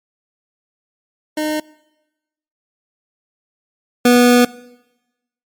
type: tone pair in turn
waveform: 25% pulse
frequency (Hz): 306.5 / 244.4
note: D#4 / B3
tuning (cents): -26 / -18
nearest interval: major third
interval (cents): 392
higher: first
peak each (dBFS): -14 / -4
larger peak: second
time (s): 1.37-1.6 / 4.05-4.45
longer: second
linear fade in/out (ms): 5
effects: noise-tail reverb RT60 1.0 s tail -22 dB re dry + MP3 96 kbps